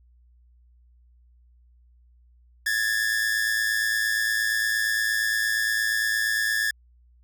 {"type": "tone pair together", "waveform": "45% pulse", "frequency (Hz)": [1671, 1779.6], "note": ["G#6", "A6"], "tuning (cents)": [10, 19], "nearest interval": "minor second", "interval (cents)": 109, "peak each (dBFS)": -25, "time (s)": [2.66, 6.71], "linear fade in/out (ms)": 5, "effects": ["added 60 Hz sine -54 dBFS peak until 7.23 s"]}